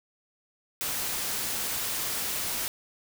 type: noise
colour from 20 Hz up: white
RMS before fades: -31 dBFS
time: 0.81-2.68 s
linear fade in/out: 0 ms
effects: none